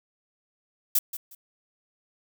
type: noise with echo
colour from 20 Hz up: violet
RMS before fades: -21 dBFS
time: 0.95-0.99 s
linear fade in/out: 5 ms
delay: 180 ms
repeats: 2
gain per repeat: -13 dB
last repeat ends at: 1.35 s
effects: none